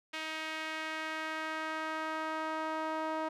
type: tone with band-pass filter sweep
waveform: sawtooth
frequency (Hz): 315.6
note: D#4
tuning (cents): +25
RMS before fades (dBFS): -37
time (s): 0.13-3.29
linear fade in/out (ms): 10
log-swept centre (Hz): 2500 to 890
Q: 1.4
effects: none